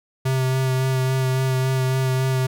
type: tone with vibrato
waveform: square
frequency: 130.81 Hz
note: C3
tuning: in tune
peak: -19 dBFS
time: 0.25-2.47 s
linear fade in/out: 10 ms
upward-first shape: sine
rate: 3.6 Hz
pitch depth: 16 cents each way
effects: none